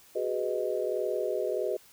sine chord, G# minor seventh, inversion third, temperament just, 373.8 / 415.3 / 498.4 / 623 Hz, F#4 / G#4 / B4 / D#5, +18 / 0 / +16 / +2 cents, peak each -33 dBFS, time 0.15-1.77 s, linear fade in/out 10 ms, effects white hiss -57 dBFS RMS until 1.92 s

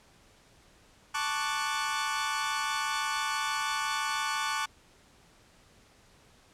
sawtooth chord, D major seventh, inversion second, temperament equal, 880 / 1108.7 / 1174.7 / 1480 Hz, A5 / C#6 / D6 / F#6, 0 / 0 / 0 / 0 cents, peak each -31 dBFS, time 1.14-4.66 s, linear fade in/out 10 ms, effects pink hiss -60 dBFS RMS until 6.53 s + low-pass 9000 Hz 12 dB/octave

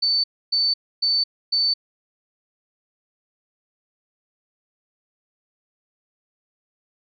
sine tone bursts, 4525 Hz, C#8, 35 cents sharp, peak -17 dBFS, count 4, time 0.02-1.74 s, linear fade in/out 10 ms, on 220 ms, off 280 ms, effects none

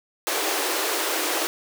pink high-pass noise, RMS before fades -25 dBFS, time 0.27-1.47 s, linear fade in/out 0 ms, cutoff 300 Hz, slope 96 dB/octave, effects none

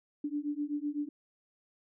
sine beating tone pair, 289.1 / 297 Hz, D4 / D4, -27 / +20 cents, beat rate 7.9 Hz, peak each -35 / -35 dBFS, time 0.24-1.09 s, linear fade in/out 5 ms, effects none

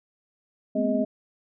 sine tone cluster, 209.3 / 238.7 / 258.1 / 413.2 / 628 Hz, G#3 / A#3 / C4 / G#4 / D#5, +14 / +41 / -23 / -9 / +16 cents, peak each -28 / -29 / -26 / -33 / -26 dBFS, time 0.75-1.05 s, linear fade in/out 10 ms, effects none

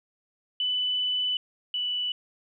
sine tone pair in turn, 2992 / 2966 Hz, F#7 / F#7, +19 / +4 cents, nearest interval unison, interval 15 cents, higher first, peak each -24 / -26 dBFS, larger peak first, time 0.6-1.37 / 1.74-2.12 s, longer first, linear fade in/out 2 ms, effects none

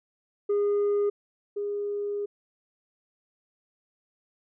sine tone pair in turn, 409 / 409 Hz, G#4 / G#4, -26 / -26 cents, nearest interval unison, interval 0 cents, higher neither, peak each -19 / -27 dBFS, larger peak first, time 0.49-1.1 / 1.56-2.26 s, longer second, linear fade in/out 10 ms, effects tanh soft clip ceiling -21 dBFS

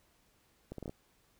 accelerating click train, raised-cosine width 2 ms, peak -28 dBFS, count 6, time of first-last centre 0.72-0.895 s, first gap 63 ms, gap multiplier 0.7, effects pink hiss -70 dBFS RMS until 1.39 s

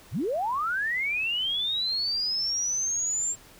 sine linear sweep, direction up, 65.41 to 7459 Hz, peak -25 dBFS, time 0.11-3.36 s, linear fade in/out 50 ms, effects pink hiss -52 dBFS RMS until 3.59 s

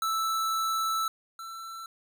square tone pair in turn, 1318.5 / 1337.7 Hz, E6 / E6, 0 / +25 cents, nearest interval unison, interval 25 cents, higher second, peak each -27 / -39 dBFS, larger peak first, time 0.02-1.08 / 1.39-1.86 s, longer first, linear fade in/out 2 ms, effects none

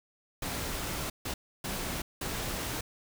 pink noise bursts at uneven times, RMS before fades -35 dBFS, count 4, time 0.42-1.1 / 1.25-1.34 / 1.64-2.02 / 2.21-2.81 s, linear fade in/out 5 ms, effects none

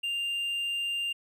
triangle tone, 2794 Hz, F7, in tune, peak -27 dBFS, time 0.03-1.13 s, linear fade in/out 10 ms, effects none

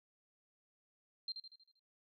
sine tone with echo, 4165 Hz, C8, 9 cents flat, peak -37 dBFS, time 1.28-1.32 s, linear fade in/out 2 ms, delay 79 ms, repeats 6, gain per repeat -6 dB, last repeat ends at 1.794 s, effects noise-tail reverb RT60 0.2 s tail -24 dB re dry + MP3 96 kbps

